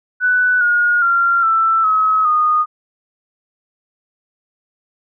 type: tone with pitch steps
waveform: sine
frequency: 1491 / 1435.2 / 1381.5 / 1329.9 / 1280.1 / 1232.2 Hz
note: F#6 / F6 / F6 / E6 / D#6 / D#6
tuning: +13 / +47 / -19 / +15 / +49 / -17 cents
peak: -11 dBFS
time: 0.2-2.66 s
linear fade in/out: 50 ms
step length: 410 ms
effects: none